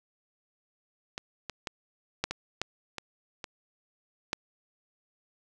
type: clicks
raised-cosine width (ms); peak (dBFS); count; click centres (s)
0.2; -18 / -18 / -16 / -10 / -15 / -12 / -18 / -20 / -11; 9; 1.179 / 1.497 / 1.672 / 2.24 / 2.31 / 2.616 / 2.983 / 3.442 / 4.331
effects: none